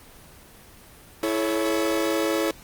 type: chord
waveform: 40% pulse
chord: A major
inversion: second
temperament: equal with one note detuned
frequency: 329.6 / 430.4 / 554.4 Hz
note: E4 / A4 / C#5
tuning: 0 / -38 / 0 cents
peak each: -24 / -27 / -26 dBFS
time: 1.23-2.51 s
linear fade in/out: 2 ms
effects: pink hiss -48 dBFS RMS until 2.63 s + Opus 24 kbps